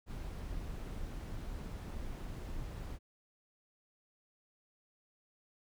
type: noise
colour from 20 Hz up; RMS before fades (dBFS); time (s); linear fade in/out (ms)
brown; -42; 0.06-2.99; 50
effects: none